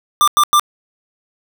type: tone bursts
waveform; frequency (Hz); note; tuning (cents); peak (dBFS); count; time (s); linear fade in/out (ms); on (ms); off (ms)
square; 1187; D6; +18; -9; 3; 0.21-0.596; 0; 66; 94
effects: none